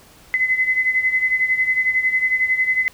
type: beating tone pair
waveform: sine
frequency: 2031 / 2042 Hz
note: B6 / C7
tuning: +48 / -43 cents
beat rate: 11 Hz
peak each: -17 / -22 dBFS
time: 0.34-2.88 s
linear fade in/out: 0 ms
effects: pink hiss -48 dBFS RMS until 2.93 s